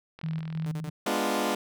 click train, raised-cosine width 0.3 ms, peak -29 dBFS, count 20, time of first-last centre 0.19-0.647 s, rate 41.6 Hz
sine tone with tremolo, 159.4 Hz, D#3, 42 cents sharp, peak -28 dBFS, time 0.23-0.9 s, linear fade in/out 10 ms, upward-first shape square, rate 3.1 Hz, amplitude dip 40%
sawtooth tone bursts, 150 Hz, D3, 37 cents sharp, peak -33 dBFS, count 3, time 0.66-0.893 s, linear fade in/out 2 ms, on 53 ms, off 37 ms
15% pulse chord, G# diminished seventh, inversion none, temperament equal with one note detuned, 207.7 / 246.9 / 296 / 349.2 Hz, G#3 / B3 / D4 / F4, 0 / 0 / +14 / 0 cents, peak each -25 dBFS, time 1.06-1.55 s, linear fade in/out 5 ms
effects none

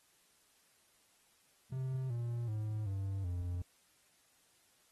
triangle tone with pitch steps, 130.81 / 118.58 / 107.49 / 97.43 / 88.32 Hz, C3 / A#2 / A2 / G2 / F2, 0 / +30 / -40 / -10 / +20 cents, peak -33 dBFS, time 1.72-3.62 s, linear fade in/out 5 ms, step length 380 ms, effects white hiss -70 dBFS RMS until 4.91 s + AAC 32 kbps

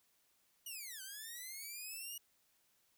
5% pulse linear two-way sweep, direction down then up, 2960 to 1509 to 2905 Hz, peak -36 dBFS, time 0.66-2.18 s, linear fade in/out 5 ms, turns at 1.02 s, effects white hiss -75 dBFS RMS until 2.97 s

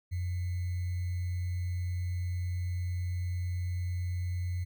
sine tone with sample-and-hold, 89.1 Hz, F2, 35 cents sharp, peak -30 dBFS, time 0.11-4.65 s, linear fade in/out 20 ms, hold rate 2100 Hz, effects none

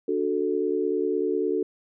sine chord, D major, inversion none, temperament equal, 293.7 / 370 / 440 Hz, D4 / F#4 / A4, 0 / 0 / 0 cents, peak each -29 / -26 / -26 dBFS, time 0.08-1.63 s, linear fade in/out 5 ms, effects none

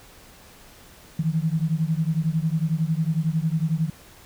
sine beating tone pair, 155.56 / 166.56 Hz, D#3 / E3, 0 / +18 cents, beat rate 11 Hz, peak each -23 / -24 dBFS, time 1.19-3.9 s, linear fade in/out 5 ms, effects pink hiss -49 dBFS RMS until 4.25 s

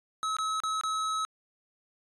square tone with dropouts, 1287 Hz, E6, 42 cents flat, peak -29 dBFS, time 0.23-1.25 s, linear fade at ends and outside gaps 0 ms, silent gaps 0.367-0.386 / 0.602-0.636 / 0.811-0.836 s, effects resampled to 24000 Hz

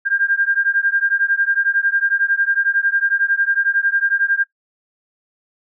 sine beating tone pair, 1596 / 1607 Hz, G6 / G6, +31 / +43 cents, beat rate 11 Hz, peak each -18 dBFS, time 0.05-4.44 s, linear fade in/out 20 ms, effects noise-tail reverb RT60 0.1 s tail -17 dB re dry

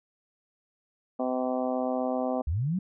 harmonic tone, 127.8 Hz, C3, 40 cents flat, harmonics 2 / 3 / 4 / 5 / 6 / 7 / 8 / 9, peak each -30 / -42 / -32 / -32 / -34 / -45 / -43 / -44 dBFS, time 1.19-2.42 s, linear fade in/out 10 ms
sine linear sweep, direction up, 64.5 to 196 Hz, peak -25 dBFS, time 2.47-2.79 s, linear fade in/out 5 ms
effects none

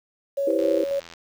sine tone with tremolo, 557 Hz, C#5, 8 cents sharp, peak -21 dBFS, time 0.37-1 s, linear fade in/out 10 ms, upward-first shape square, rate 3.7 Hz, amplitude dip 35%
sine chord, C major seventh, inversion first, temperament just, 327 / 392.4 / 490.5 / 523.3 Hz, E4 / G4 / B4 / C5, -14 / +2 / -12 / 0 cents, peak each -25 / -27 / -27 / -26 dBFS, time 0.47-0.84 s, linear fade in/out 5 ms
click train, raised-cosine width 0.2 ms, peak -24 dBFS, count 47, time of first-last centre 0.59-1.137 s, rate 84.1 Hz
effects 8-bit

